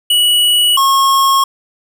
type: tone pair in turn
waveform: square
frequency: 2934 / 1087.6 Hz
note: F#7 / C#6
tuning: -15 / -33 cents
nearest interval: octave + perfect fourth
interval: 1718 cents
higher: first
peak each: -9 dBFS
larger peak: neither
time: 0.1-0.77 / 0.77-1.44 s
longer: neither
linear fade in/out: 5 ms
effects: none